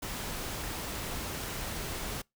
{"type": "noise", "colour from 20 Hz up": "pink", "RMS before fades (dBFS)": -37, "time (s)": [0.02, 2.22], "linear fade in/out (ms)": 10, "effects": ["noise-tail reverb RT60 0.2 s tail -26 dB re dry"]}